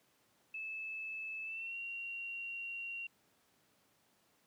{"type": "tone with pitch glide", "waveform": "sine", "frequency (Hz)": [2615, 2753], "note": ["E7", "F7"], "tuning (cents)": [-15, -25], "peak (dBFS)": -40, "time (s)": [0.54, 3.07], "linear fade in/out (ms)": 5, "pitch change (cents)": 90, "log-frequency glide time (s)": [1.43, 1.77], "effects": ["pink hiss -72 dBFS RMS until 4.46 s", "high-pass 150 Hz 12 dB/octave"]}